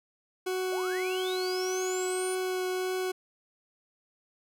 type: tone with vibrato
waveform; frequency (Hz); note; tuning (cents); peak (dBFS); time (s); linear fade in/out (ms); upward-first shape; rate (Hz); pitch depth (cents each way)
40% pulse; 370; F#4; 0; -28; 0.46-3.12; 10; triangle; 1.7; 9
type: linear sweep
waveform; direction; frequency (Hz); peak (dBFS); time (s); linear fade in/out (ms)
sine; up; 557 to 9370; -37; 0.72-2.35; 5
effects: none